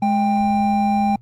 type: tone pair together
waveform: triangle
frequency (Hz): 210 / 792.9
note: G#3 / G5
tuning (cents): +19 / +20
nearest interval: octave + major seventh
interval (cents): 2301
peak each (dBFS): -16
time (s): 0.02-1.16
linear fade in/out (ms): 5
effects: added 118 Hz sine -45 dBFS peak until 1.21 s + Opus 24 kbps